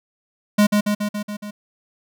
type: tone with echo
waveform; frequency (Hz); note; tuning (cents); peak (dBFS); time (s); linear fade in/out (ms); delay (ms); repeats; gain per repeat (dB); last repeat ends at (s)
square; 207.7; G#3; 0; -12; 0.58-0.67; 10; 140; 6; -3; 1.51
effects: none